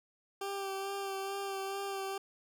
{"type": "tone with vibrato", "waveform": "20% pulse", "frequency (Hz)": 392, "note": "G4", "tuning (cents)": 0, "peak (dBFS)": -31, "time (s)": [0.41, 2.18], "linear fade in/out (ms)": 5, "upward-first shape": "sine", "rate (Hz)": 2.3, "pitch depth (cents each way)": 21, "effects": []}